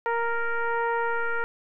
sine tone with frequency modulation, 465.4 Hz, A#4, 3 cents flat, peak -23 dBFS, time 0.06-1.44 s, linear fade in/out 0 ms, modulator 466 Hz, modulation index 2.7, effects none

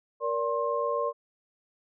sine tone cluster, 470.2 / 578 / 1062 Hz, A#4 / D5 / C6, +15 / -28 / +25 cents, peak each -30 dBFS, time 0.2-1.13 s, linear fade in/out 50 ms, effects none

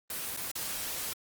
white noise with dropouts, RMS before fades -36 dBFS, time 0.1-1.13 s, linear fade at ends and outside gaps 1 ms, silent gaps 0.364-0.373 / 0.514-0.555 s, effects Opus 24 kbps

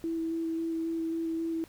sine tone with vibrato, 327.9 Hz, E4, 9 cents flat, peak -29 dBFS, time 0.04-1.64 s, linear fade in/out 0 ms, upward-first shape square, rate 3.7 Hz, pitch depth 9 cents each way, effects pink hiss -57 dBFS RMS until 1.68 s

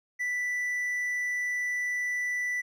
triangle tone, 1975.5 Hz, B6, in tune, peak -26 dBFS, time 0.19-2.62 s, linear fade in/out 20 ms, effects none

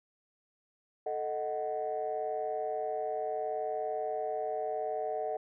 sine chord, D# diminished, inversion second, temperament equal with one note detuned, 440 / 622.3 / 743 Hz, A4 / D#5 / F#5, 0 / 0 / +7 cents, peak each -36 / -35 / -35 dBFS, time 1.06-5.37 s, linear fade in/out 5 ms, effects tanh soft clip ceiling -24 dBFS

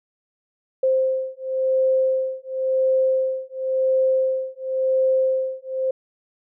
sine beating tone pair, 523.3 / 524.24 Hz, C5 / C5, 0 / +3 cents, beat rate 0.94 Hz, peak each -21 dBFS, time 0.83-5.91 s, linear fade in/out 5 ms, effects none

